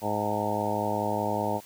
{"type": "harmonic tone with a mistuned harmonic", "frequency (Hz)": 105, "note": "G#2", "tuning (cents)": 19, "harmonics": [1, 2, 3, 4, 5, 6, 7, 8, 9], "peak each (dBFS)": [-36, -34, -36, -36, -34, -33, -34, -36, -32], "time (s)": [0.01, 1.61], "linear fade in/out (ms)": 50, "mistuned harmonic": 9, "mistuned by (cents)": -63, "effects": ["white hiss -51 dBFS RMS until 1.65 s"]}